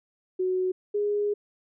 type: tone pair in turn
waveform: sine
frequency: 370 / 412.9 Hz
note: F#4 / G#4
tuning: 0 / -10 cents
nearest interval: major second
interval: 190 cents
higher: second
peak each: -23 dBFS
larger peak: neither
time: 0.39-0.72 / 0.94-1.34 s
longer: second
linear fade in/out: 10 ms
effects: none